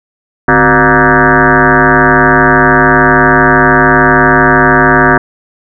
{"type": "tone with frequency modulation", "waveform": "sine", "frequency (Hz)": 940, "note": "A#5", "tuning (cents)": 14, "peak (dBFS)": -3, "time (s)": [0.48, 5.18], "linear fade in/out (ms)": 5, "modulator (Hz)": 113, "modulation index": 7.1, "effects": []}